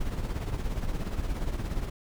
brown noise with tremolo, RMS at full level -28 dBFS, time 0-1.9 s, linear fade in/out 10 ms, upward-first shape triangle, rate 17 Hz, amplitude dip 65%, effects none

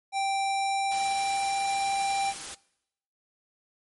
square tone with pitch glide, 784 to 789.5 Hz, G5 to G5, 0 to +12 cents, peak -26 dBFS, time 0.12-2.34 s, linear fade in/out 50 ms, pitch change +12 cents, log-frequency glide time 0.42-1.79 s
white noise, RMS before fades -38 dBFS, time 0.91-2.55 s, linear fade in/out 10 ms
effects noise-tail reverb RT60 0.8 s tail -22 dB re dry + MP3 48 kbps

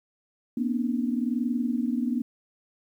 sine tone cluster, 237.4 / 258.6 / 299 Hz, A#3 / C4 / D4, +32 / -20 / +31 cents, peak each -26 / -29 / -33 dBFS, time 0.57-2.22 s, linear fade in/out 5 ms, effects 10-bit

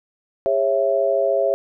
sine tone cluster, 406.3 / 548 / 662 Hz, G#4 / C#5 / E5, -38 / -20 / +7 cents, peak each -23 / -19 / -20 dBFS, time 0.46-1.54 s, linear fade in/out 0 ms, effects none

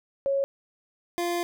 sine / 25% pulse tone pair in turn, 551 / 347.1 Hz, C#5 / F4, -11 / -11 cents, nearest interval minor sixth, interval 800 cents, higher first, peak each -22 dBFS, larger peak neither, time 0.26-0.44 / 1.18-1.43 s, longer second, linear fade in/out 0 ms, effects none

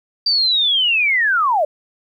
sine linear sweep, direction down, 4699 to 563 Hz, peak -13 dBFS, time 0.26-1.65 s, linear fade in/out 5 ms, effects 9-bit

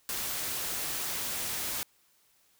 white noise, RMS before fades -34 dBFS, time 0.09-1.83 s, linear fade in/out 0 ms, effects white hiss -67 dBFS RMS until 2.59 s

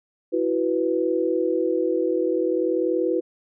sine chord, E suspended second, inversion none, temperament equal, 329.6 / 370 / 493.9 Hz, E4 / F#4 / B4, 0 / 0 / 0 cents, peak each -24 dBFS, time 0.32-3.21 s, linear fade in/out 20 ms, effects none

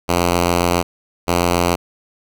5% pulse tone pair in turn, 87.2 / 87.2 Hz, F2 / F2, -2 / -2 cents, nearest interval unison, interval 0 cents, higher neither, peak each -3 dBFS, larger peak neither, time 0.08-0.83 / 1.27-1.76 s, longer first, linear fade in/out 20 ms, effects none

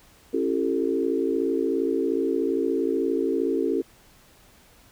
sine tone cluster, 273.4 / 335.9 / 389 / 446 Hz, C#4 / E4 / G4 / A4, -24 / +33 / -13 / +23 cents, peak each -27 dBFS, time 0.33-3.82 s, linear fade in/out 10 ms, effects pink hiss -55 dBFS RMS until 4.91 s

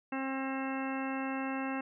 harmonic tone, 267.1 Hz, C4, 36 cents sharp, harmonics 1 / 2 / 3 / 4 / 5 / 6 / 7 / 8 / 10, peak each -35 / -43 / -41 / -44 / -46 / -45 / -48 / -48 / -45 dBFS, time 0.12-1.81 s, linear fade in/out 5 ms, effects none

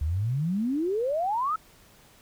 sine exponential sweep, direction up, 70.2 to 1329 Hz, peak -24 dBFS, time 0.01-1.56 s, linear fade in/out 5 ms, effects pink hiss -56 dBFS RMS until 2.21 s

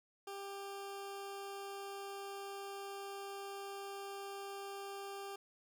20% pulse tone, 396.3 Hz, G4, 19 cents sharp, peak -39 dBFS, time 0.27-5.36 s, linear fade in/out 5 ms, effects none

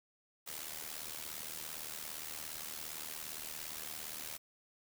white noise with amplitude modulation, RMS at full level -41 dBFS, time 0.46-4.38 s, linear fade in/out 20 ms, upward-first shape sine, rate 77.4 Hz, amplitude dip 75%, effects none

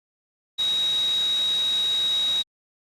sine tone in noise, 3808 Hz, A#7, 36 cents sharp, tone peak -20 dBFS, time 0.58-2.43 s, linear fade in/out 20 ms, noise white, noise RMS -34 dBFS, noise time 0.58-2.43 s, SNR +11 dB, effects low-pass 7000 Hz 12 dB/octave + Opus 48 kbps

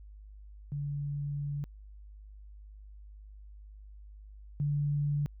sine tone pair in turn, 143.6 / 145.27 Hz, D3 / D3, -39 / -19 cents, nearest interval unison, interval 20 cents, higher second, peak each -32 / -27 dBFS, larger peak second, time 0.72-1.64 / 4.6-5.26 s, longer first, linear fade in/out 0 ms, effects added 51 Hz sine -47 dBFS peak until 5.4 s

